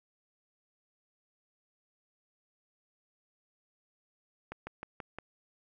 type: slowing click train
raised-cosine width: 0.5 ms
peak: -25 dBFS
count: 5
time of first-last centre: 4.52-5.186 s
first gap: 150 ms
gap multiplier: 1.07
effects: none